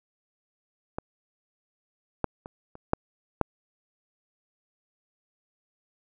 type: clicks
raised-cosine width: 1 ms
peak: -17 / -10 / -25 / -30 / -7 / -7 dBFS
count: 6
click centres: 0.985 / 2.243 / 2.459 / 2.754 / 2.934 / 3.413 s
effects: none